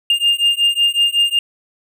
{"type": "beating tone pair", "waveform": "triangle", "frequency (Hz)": [2809, 2814.4], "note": ["F7", "F7"], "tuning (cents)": [9, 13], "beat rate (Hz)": 5.4, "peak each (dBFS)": -14, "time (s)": [0.1, 1.39], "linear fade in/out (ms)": 2, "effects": []}